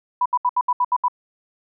sine tone bursts, 987.8 Hz, B5, in tune, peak -15 dBFS, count 8, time 0.21-1.083 s, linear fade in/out 5 ms, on 47 ms, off 71 ms, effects none

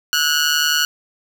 15% pulse tone with amplitude modulation, 1460 Hz, F#6, 24 cents flat, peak -5 dBFS, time 0.13-0.85 s, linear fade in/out 0 ms, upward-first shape sine, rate 151 Hz, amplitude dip 75%, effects none

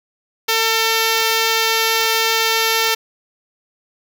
5% pulse tone, 449.4 Hz, A4, 37 cents sharp, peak -3 dBFS, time 0.48-2.95 s, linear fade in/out 10 ms, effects none

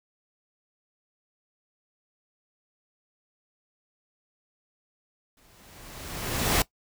pink noise with exponential growth, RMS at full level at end -21 dBFS, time 5.37-6.62 s, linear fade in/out 2 ms, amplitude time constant 270 ms, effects noise-tail reverb RT60 0.1 s tail -19 dB re dry

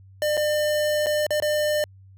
square tone with dropouts, 601 Hz, D5, 40 cents sharp, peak -21 dBFS, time 0.22-1.84 s, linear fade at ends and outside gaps 1 ms, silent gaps 0.37-0.375 / 1.061-1.067 / 1.266-1.306 / 1.401-1.423 s, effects added 96 Hz sine -46 dBFS peak until 2.17 s

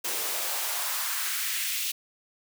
white noise with high-pass filter sweep, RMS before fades -30 dBFS, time 0.04-1.92 s, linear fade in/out 10 ms, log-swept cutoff 360 to 2900 Hz, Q 1.6, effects none

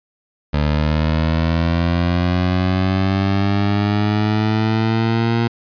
20% pulse linear sweep, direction up, 73.7 to 117.1 Hz, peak -10 dBFS, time 0.53-5.48 s, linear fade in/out 10 ms, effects resampled to 11025 Hz

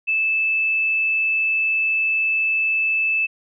sine tone, 2626 Hz, E7, 7 cents flat, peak -17 dBFS, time 0.07-3.27 s, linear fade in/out 20 ms, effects none

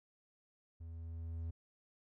triangle tone with level ramp, 82.5 Hz, E2, 2 cents sharp, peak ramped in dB -44 to -36 dBFS, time 0.8-1.51 s, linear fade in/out 10 ms, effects none

